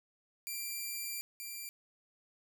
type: tone pair in turn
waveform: 5% pulse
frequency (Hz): 2361 / 2361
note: D7 / D7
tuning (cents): +9 / +9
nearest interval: unison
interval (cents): 0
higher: neither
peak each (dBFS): -28 / -32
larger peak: first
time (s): 0.47-1.21 / 1.4-1.69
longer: first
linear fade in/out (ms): 0
effects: none